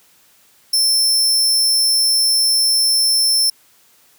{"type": "tone", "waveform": "sawtooth", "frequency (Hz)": 5340, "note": "E8", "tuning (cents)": 22, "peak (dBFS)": -10, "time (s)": [0.73, 3.5], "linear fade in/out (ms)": 5, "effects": ["white hiss -53 dBFS RMS until 4.18 s", "high-pass 80 Hz 12 dB/octave"]}